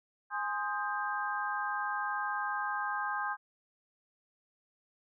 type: chord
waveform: sine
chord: Ab major seventh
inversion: none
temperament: equal with one note detuned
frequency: 830.6 / 1046.5 / 1244.5 / 1585.3 Hz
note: Ab5 / C6 / Eb6 / G6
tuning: 0 / 0 / 0 / +19 cents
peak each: -37 / -38 / -38 / -36 dBFS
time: 0.3-3.37 s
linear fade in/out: 50 ms
effects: none